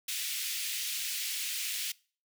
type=high-pass noise; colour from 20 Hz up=pink; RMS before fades=-35 dBFS; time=0.08-1.92 s; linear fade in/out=5 ms; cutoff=2400 Hz; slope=24 dB/octave; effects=noise-tail reverb RT60 0.4 s tail -23 dB re dry